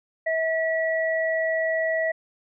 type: tone pair together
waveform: sine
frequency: 646.4 / 1939 Hz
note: E5 / B6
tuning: -34 / -32 cents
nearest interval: octave + perfect fifth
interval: 1902 cents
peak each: -23 / -26 dBFS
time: 0.26-2.12 s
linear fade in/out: 10 ms
effects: none